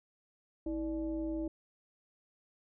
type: tone with frequency modulation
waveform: sine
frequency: 321.4 Hz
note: E4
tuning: 44 cents flat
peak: -33 dBFS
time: 0.66-1.48 s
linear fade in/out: 5 ms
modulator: 269 Hz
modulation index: 0.68
effects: none